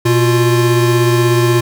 square tone pair together, 121.9 / 349.2 Hz, B2 / F4, -22 / 0 cents, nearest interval octave + tritone, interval 1822 cents, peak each -13 dBFS, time 0.05-1.61 s, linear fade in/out 10 ms, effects none

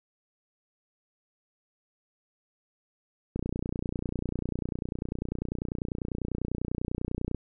click train, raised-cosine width 3 ms, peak -18 dBFS, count 121, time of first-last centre 3.36-7.347 s, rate 30.1 Hz, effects none

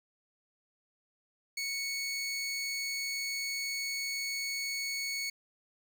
20% pulse tone, 2217 Hz, C#7, in tune, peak -28 dBFS, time 1.57-5.3 s, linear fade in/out 5 ms, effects none

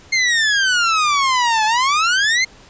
sawtooth exponential two-way sweep, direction down then up, 2131 to 849 to 2131 Hz, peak -10 dBFS, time 0.12-2.45 s, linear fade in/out 10 ms, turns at 1.65 s, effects pink hiss -45 dBFS RMS until 2.69 s + resampled to 16000 Hz

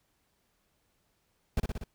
brown noise with echo, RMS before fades -27 dBFS, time 1.57-1.6 s, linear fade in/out 2 ms, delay 60 ms, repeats 4, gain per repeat -3 dB, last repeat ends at 1.84 s, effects pink hiss -74 dBFS RMS until 1.94 s

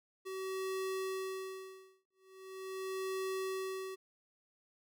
square tone with tremolo, 380 Hz, F#4, 46 cents sharp, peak -36 dBFS, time 0.25-3.96 s, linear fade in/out 20 ms, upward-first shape sine, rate 0.41 Hz, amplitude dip 100%, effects none

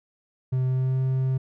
triangle tone with pitch glide, 129 to 131.18 Hz, C3 to C3, -24 to +5 cents, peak -19 dBFS, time 0.52-1.38 s, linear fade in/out 10 ms, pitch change +29 cents, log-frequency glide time 0.67-1.02 s, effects none

